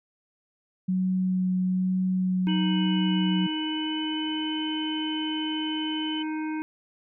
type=tone with vibrato; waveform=sine; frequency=185 Hz; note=F#3; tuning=in tune; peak=-22 dBFS; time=0.88-3.47 s; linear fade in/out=10 ms; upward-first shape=sine; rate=1.1 Hz; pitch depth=8 cents each way
type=harmonic tone; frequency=311.1 Hz; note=D#4; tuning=in tune; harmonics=1 / 3 / 5 / 7 / 8; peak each=-28 / -38 / -42 / -45 / -46 dBFS; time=2.47-6.62 s; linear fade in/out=0 ms
type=tone with pitch glide; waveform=sine; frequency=2960 to 3024 Hz; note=F#7 to F#7; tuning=0 to +37 cents; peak=-32 dBFS; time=2.48-6.23 s; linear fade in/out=10 ms; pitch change=+37 cents; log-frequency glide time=3.12-4.67 s
effects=none